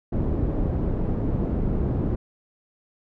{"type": "low-pass noise", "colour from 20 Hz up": "pink", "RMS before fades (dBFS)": -24, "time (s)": [0.12, 2.16], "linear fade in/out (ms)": 10, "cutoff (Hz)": 370, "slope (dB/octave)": 12, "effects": []}